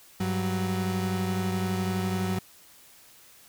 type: tone pair together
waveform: 35% pulse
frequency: 98.96 / 186 Hz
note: G2 / F#3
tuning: +17 / +9 cents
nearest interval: major seventh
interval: 1092 cents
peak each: -29 / -26 dBFS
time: 0.2-2.39 s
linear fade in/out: 5 ms
effects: white hiss -54 dBFS RMS until 3.48 s